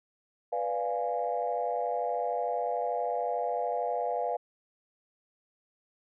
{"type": "chord", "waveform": "sine", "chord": "B diminished seventh", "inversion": "none", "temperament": "equal", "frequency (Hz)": [493.9, 587.3, 698.5, 830.6], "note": ["B4", "D5", "F5", "Ab5"], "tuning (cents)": [0, 0, 0, 0], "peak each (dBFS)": [-33, -35, -31, -35], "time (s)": [0.52, 4.37], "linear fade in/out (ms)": 10, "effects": ["tanh soft clip ceiling -18 dBFS"]}